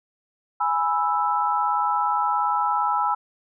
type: chord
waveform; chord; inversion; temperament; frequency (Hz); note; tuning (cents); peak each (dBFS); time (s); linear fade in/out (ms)
sine; E major; first; equal; 830.6 / 987.8 / 1318.5; G#5 / B5 / E6; 0 / 0 / 0; -24; 0.6-3.15; 10
effects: none